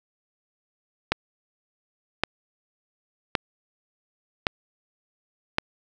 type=click train; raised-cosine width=0.3 ms; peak=-4 dBFS; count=5; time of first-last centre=1.12-5.584 s; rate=0.896 Hz; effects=none